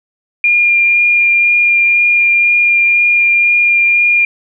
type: tone with vibrato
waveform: sine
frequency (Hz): 2407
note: D7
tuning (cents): +42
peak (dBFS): -7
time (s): 0.44-4.25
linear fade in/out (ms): 2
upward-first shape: sine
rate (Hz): 2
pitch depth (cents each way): 9
effects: none